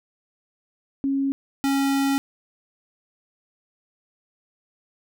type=tone pair in turn; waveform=sine / square; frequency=273.9 / 275.1 Hz; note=C#4 / C#4; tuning=-21 / -13 cents; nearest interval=unison; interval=8 cents; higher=second; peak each=-20 dBFS; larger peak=neither; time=1.04-1.32 / 1.64-2.18 s; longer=second; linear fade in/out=0 ms; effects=none